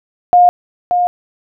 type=tone with echo; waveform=sine; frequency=712 Hz; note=F5; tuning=33 cents sharp; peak=-4 dBFS; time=0.33-0.49 s; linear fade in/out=0 ms; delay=580 ms; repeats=1; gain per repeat=-6 dB; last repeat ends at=1.07 s; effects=none